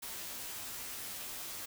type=noise with comb filter; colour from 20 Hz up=white; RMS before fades=-43 dBFS; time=0.02-1.66 s; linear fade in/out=10 ms; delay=14 ms; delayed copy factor=-0.85; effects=none